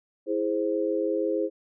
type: chord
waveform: sine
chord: E augmented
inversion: none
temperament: equal with one note detuned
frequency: 328.7 / 415.3 / 523.3 Hz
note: E4 / G#4 / B#4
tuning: -5 / 0 / 0 cents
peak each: -28 dBFS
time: 0.26-1.5 s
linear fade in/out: 50 ms
effects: none